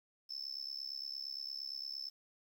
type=tone with amplitude modulation; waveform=sine; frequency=5274 Hz; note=E8; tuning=in tune; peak=-35 dBFS; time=0.29-2.1 s; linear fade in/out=20 ms; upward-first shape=sine; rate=68.7 Hz; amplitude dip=100%; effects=tanh soft clip ceiling -35 dBFS + 11-bit